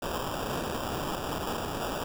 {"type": "noise with sample-and-hold", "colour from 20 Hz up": "blue", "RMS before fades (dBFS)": -33, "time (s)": [0.02, 2.04], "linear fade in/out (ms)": 5, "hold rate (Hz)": 2100, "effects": []}